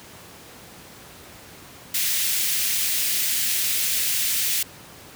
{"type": "high-pass noise", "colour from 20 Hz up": "white", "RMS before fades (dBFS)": -23, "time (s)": [1.94, 4.63], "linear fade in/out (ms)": 5, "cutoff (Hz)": 1900, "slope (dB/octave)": 24, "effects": ["pink hiss -44 dBFS RMS until 5.15 s", "high-pass 80 Hz 12 dB/octave"]}